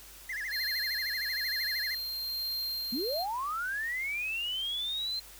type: tone with vibrato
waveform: triangle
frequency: 1864.7 Hz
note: A#6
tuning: in tune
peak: -32 dBFS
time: 0.29-1.95 s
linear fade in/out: 5 ms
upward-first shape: sine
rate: 13 Hz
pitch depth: 210 cents each way
type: tone with tremolo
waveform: square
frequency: 4186 Hz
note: C8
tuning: in tune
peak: -32 dBFS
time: 0.5-3.26 s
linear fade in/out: 50 ms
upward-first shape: sine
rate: 1.1 Hz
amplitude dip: 25%
type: linear sweep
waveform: sine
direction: up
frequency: 207.7 to 4169 Hz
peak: -31 dBFS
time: 2.92-5.2 s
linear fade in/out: 10 ms
effects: added 50 Hz sine -56 dBFS peak until 5.39 s + white hiss -51 dBFS RMS until 5.39 s